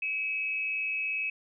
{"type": "tone pair together", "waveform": "sine", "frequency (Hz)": [2297, 2578], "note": ["D7", "E7"], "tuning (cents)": [-39, -39], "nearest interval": "major second", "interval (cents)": 200, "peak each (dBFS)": [-38, -29], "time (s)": [0.02, 1.3], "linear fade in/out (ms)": 5, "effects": []}